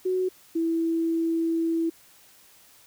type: tone pair in turn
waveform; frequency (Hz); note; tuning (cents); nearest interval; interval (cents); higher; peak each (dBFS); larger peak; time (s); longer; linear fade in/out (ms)
sine; 370 / 329.6; F#4 / E4; 0 / 0; major second; 200; first; -22; neither; 0.05-0.29 / 0.55-1.9; second; 10
effects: white hiss -55 dBFS RMS until 2.86 s